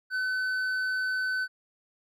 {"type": "tone with hard clipping", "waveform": "sine", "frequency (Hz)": 1514, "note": "F#6", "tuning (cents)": 39, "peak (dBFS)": -28, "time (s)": [0.1, 1.48], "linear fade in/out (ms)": 50, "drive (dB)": 5, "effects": []}